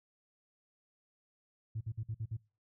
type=tone bursts; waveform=sine; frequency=110.4 Hz; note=A2; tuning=6 cents sharp; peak=-34 dBFS; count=6; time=1.75-2.37 s; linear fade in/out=10 ms; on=60 ms; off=52 ms; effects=noise-tail reverb RT60 0.3 s tail -21 dB re dry + tanh soft clip ceiling -30 dBFS